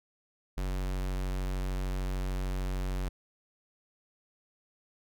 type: tone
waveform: square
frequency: 46.63 Hz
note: F#1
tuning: 14 cents sharp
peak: -31 dBFS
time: 0.57-3.09 s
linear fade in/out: 10 ms
effects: none